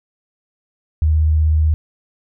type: tone with vibrato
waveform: sine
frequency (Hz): 77.78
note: D#2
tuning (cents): 0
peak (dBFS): -11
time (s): 1.02-1.74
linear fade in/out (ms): 0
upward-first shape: triangle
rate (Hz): 16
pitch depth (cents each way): 19
effects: none